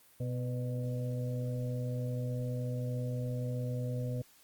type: harmonic tone with a mistuned harmonic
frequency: 124.4 Hz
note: B2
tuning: 13 cents sharp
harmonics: 1 / 2 / 4 / 5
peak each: -33 / -42 / -42 / -47 dBFS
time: 0.2-4.22 s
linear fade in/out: 5 ms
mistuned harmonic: 5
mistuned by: -30 cents
effects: white hiss -62 dBFS RMS until 4.43 s + Opus 32 kbps